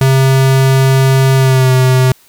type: tone with pitch glide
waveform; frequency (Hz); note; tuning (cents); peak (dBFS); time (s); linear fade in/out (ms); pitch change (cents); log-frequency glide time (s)
square; 133.4 to 129.15; C3 to C3; +34 to -22; -7; 0.01-2.12; 2; -56; 1.36-1.72
effects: white hiss -47 dBFS RMS until 2.28 s